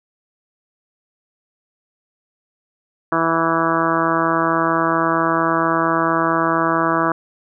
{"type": "harmonic tone", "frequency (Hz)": 164.4, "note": "E3", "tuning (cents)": -4, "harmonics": [1, 2, 3, 4, 5, 6, 7, 8, 9, 10], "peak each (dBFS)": [-28, -21, -28, -23, -30, -23, -21, -24, -26, -29], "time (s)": [3.12, 7.12], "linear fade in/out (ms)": 2, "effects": []}